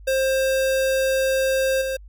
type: tone with level steps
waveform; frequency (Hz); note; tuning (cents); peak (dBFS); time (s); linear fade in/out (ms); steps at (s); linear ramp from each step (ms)
square; 530; C5; +22; -19 / -24; 0.07-1.97; 10; 1.81; 10
effects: added 50 Hz sine -40 dBFS peak until 2.08 s